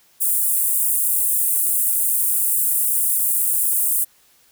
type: high-pass noise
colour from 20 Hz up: pink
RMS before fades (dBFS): -19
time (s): 0.2-4.05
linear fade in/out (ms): 20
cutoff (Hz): 8700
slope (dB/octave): 48
effects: white hiss -56 dBFS RMS until 4.51 s